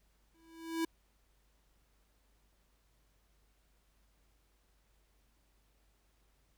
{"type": "tone with exponential growth", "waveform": "square", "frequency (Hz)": 328.1, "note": "E4", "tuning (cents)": -8, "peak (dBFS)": -30, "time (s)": [0.34, 0.85], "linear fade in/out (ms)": 5, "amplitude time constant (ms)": 110, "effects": ["added 50 Hz sine -70 dBFS peak until 6.57 s", "pink hiss -75 dBFS RMS until 6.57 s"]}